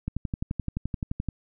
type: click train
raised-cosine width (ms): 5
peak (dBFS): -16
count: 15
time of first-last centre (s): 0.08-1.287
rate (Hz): 11.6
effects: none